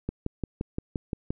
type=click train; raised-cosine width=3 ms; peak=-16 dBFS; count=8; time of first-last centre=0.09-1.305 s; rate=5.76 Hz; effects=none